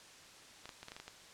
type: clicks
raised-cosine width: 0.2 ms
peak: -29 dBFS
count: 8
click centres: 0.656 / 0.692 / 0.83 / 0.884 / 0.919 / 0.965 / 1 / 1.08 s
effects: white hiss -56 dBFS RMS until 1.33 s + low-pass 7000 Hz 12 dB/octave